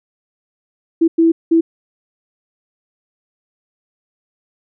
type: tone bursts at uneven times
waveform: sine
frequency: 329.6 Hz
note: E4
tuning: in tune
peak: -8 dBFS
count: 3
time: 1.01-1.08 / 1.18-1.32 / 1.51-1.61 s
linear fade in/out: 10 ms
effects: none